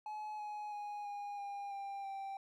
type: tone with pitch steps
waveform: triangle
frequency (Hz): 851 / 839.3 / 827.7 / 816.3 / 805.1 / 794 / 783.1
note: G#5 / G#5 / G#5 / G#5 / G5 / G5 / G5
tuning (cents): +42 / +18 / -6 / -30 / +46 / +22 / -2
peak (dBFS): -39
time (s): 0.06-2.37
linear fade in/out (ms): 2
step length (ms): 330
effects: none